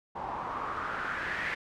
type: noise with low-pass filter sweep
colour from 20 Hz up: white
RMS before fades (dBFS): -35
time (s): 0.15-1.55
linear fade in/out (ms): 10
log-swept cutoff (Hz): 860 to 2000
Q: 3.9
effects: none